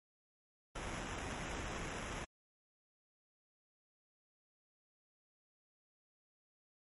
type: noise with sample-and-hold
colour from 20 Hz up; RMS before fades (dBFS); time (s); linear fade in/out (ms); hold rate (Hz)
pink; -43; 0.75-2.25; 10; 4410
effects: MP3 48 kbps